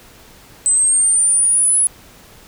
sine linear sweep, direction up, 8050 to 10290 Hz, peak -10 dBFS, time 0.66-1.87 s, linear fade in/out 0 ms, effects tanh soft clip ceiling -6 dBFS + pink hiss -44 dBFS RMS until 2.47 s

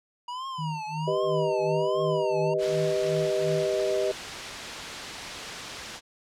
square tone with vibrato, 958 Hz, A#5, 47 cents sharp, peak -33 dBFS, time 0.28-2.54 s, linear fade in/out 5 ms, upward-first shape triangle, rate 1.3 Hz, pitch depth 210 cents each way
sine tone with tremolo, 156.4 Hz, D#3, 9 cents sharp, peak -28 dBFS, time 0.58-3.75 s, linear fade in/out 10 ms, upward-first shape sine, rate 2.8 Hz, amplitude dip 100%
sine chord, G augmented, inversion none, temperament equal, 392 / 493.9 / 622.3 Hz, G4 / B4 / D#5, 0 / 0 / 0 cents, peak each -27 / -30 / -27 dBFS, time 1.07-4.12 s, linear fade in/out 10 ms
white noise, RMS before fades -34 dBFS, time 2.58-6.01 s, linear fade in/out 50 ms
effects low-pass 5000 Hz 12 dB/octave

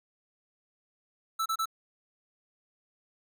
square tone bursts, 1318.5 Hz, E6, in tune, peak -28 dBFS, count 3, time 1.39-1.657 s, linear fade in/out 10 ms, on 69 ms, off 30 ms, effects none

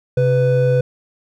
triangle tone pair together, 131.8 / 497.6 Hz, C3 / B4, +13 / +13 cents, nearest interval octave + major seventh, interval 2300 cents, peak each -13 dBFS, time 0.17-0.81 s, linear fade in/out 5 ms, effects none

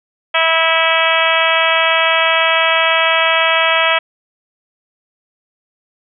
harmonic tone, 326 Hz, E4, 19 cents flat, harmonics 2 / 3 / 4 / 5 / 6 / 7 / 8 / 9 / 10, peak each -18 / -20 / -18 / -21 / -20 / -19 / -19 / -23 / -20 dBFS, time 0.34-3.99 s, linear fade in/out 10 ms, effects none

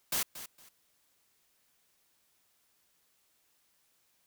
white noise with echo, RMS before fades -31 dBFS, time 0.12-0.23 s, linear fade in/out 5 ms, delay 230 ms, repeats 2, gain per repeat -13 dB, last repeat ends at 0.69 s, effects white hiss -72 dBFS RMS until 4.26 s

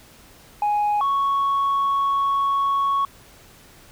sine tone pair in turn, 831 / 1109.3 Hz, G#5 / C#6, +1 / +1 cents, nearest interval perfect fourth, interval 500 cents, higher second, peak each -16 dBFS, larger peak neither, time 0.62-1.01 / 1.01-3.05 s, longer second, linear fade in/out 2 ms, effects tanh soft clip ceiling -16 dBFS + pink hiss -49 dBFS RMS until 3.91 s

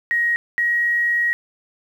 sine tone pair in turn, 1886 / 1895.8 Hz, A#6 / A#6, +20 / +29 cents, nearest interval unison, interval 9 cents, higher second, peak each -16 dBFS, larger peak neither, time 0.11-0.36 / 0.58-1.33 s, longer second, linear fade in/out 0 ms, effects 8-bit

